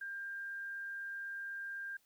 sine tone, 1596 Hz, G6, 31 cents sharp, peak -40 dBFS, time 0.01-1.97 s, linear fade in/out 5 ms, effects white hiss -73 dBFS RMS until 2.05 s

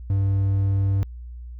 triangle tone, 98 Hz, G2, in tune, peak -16 dBFS, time 0.1-1.03 s, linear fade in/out 0 ms, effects added 60 Hz sine -34 dBFS peak until 1.59 s

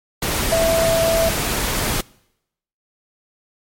sine tone in noise, 659.3 Hz, E5, in tune, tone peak -14 dBFS, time 0.52-1.29 s, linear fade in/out 5 ms, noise pink, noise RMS -21 dBFS, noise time 0.22-2.01 s, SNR +4 dB, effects noise-tail reverb RT60 0.8 s tail -24 dB re dry + MP3 64 kbps

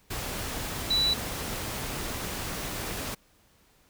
sine tone in noise, 3951 Hz, B7, in tune, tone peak -22 dBFS, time 0.9-1.14 s, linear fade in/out 10 ms, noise pink, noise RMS -34 dBFS, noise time 0.1-3.15 s, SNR +9 dB, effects pink hiss -63 dBFS RMS until 3.89 s

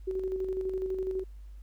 sine tone with tremolo, 377.1 Hz, F#4, 33 cents sharp, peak -28 dBFS, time 0.07-1.24 s, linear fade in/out 10 ms, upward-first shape square, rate 12 Hz, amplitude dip 40%, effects added 50 Hz sine -43 dBFS peak until 1.62 s + pink hiss -70 dBFS RMS until 1.62 s

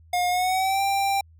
square tone with pitch glide, 715 to 788.8 Hz, F5 to G5, +41 to +11 cents, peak -21 dBFS, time 0.13-1.21 s, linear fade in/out 5 ms, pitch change +170 cents, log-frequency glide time 0.29-0.82 s, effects added 81 Hz sine -49 dBFS peak until 1.39 s + MP3 96 kbps

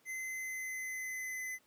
square tone with pitch glide, 2054 to 2027 Hz, C7 to B6, -33 to +45 cents, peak -39 dBFS, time 0.05-1.59 s, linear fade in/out 50 ms, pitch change -22 cents, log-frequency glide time 0.23-1.45 s, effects pink hiss -70 dBFS RMS until 1.66 s + high-pass 150 Hz 12 dB/octave

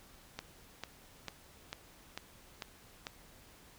click train, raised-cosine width 0.2 ms, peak -22 dBFS, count 7, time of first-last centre 0.39-3.069 s, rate 2.24 Hz, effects pink hiss -59 dBFS RMS until 3.78 s

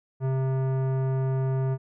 sine tone with tanh clipping, 132.3 Hz, C3, 20 cents sharp, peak -25 dBFS, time 0.2-1.78 s, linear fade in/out 50 ms, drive 16 dB, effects none

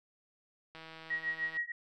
click train, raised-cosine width 0.3 ms, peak -33 dBFS, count 133, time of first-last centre 0.75-1.57 s, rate 161 Hz
sine tone with tremolo, 1900 Hz, A#6, 33 cents sharp, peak -29 dBFS, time 1.1-1.72 s, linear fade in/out 5 ms, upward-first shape triangle, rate 6.6 Hz, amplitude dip 100%
effects none

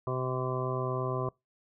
harmonic tone, 128.4 Hz, C3, 32 cents flat, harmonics 1 / 2 / 3 / 4 / 5 / 6 / 8 / 9, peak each -33 / -43 / -35 / -40 / -38 / -48 / -38 / -40 dBFS, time 0.07-1.29 s, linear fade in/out 2 ms, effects noise-tail reverb RT60 0.2 s tail -24 dB re dry

